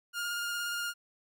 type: tone with vibrato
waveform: sawtooth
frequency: 1414 Hz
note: F6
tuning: 21 cents sharp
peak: -29 dBFS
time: 0.13-0.94 s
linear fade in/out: 50 ms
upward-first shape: square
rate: 17 Hz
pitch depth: 12 cents each way
effects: none